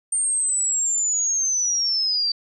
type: linear sweep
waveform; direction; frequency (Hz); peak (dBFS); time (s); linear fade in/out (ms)
sine; down; 8810 to 4619; -19; 0.12-2.32; 5
effects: none